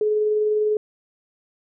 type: tone with tremolo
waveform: sine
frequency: 425.1 Hz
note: G#4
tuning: 40 cents sharp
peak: -16 dBFS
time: 0.01-0.77 s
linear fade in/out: 2 ms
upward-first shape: triangle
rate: 20 Hz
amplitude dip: 30%
effects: none